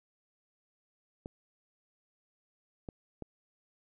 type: clicks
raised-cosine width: 2 ms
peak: -27 dBFS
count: 3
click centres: 1.259 / 2.888 / 3.223 s
effects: none